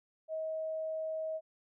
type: tone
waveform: sine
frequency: 635 Hz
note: D#5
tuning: 35 cents sharp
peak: -34 dBFS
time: 0.28-1.41 s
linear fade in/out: 50 ms
effects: none